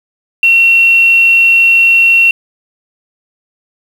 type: tone with quantisation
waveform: sine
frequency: 2726 Hz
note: F7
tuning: 43 cents flat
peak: -4 dBFS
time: 0.43-2.31 s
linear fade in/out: 2 ms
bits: 5
effects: none